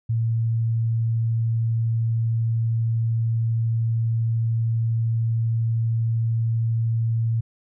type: tone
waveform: sine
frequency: 114.1 Hz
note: A#2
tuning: 37 cents flat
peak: -19 dBFS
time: 0.09-7.41 s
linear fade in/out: 10 ms
effects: none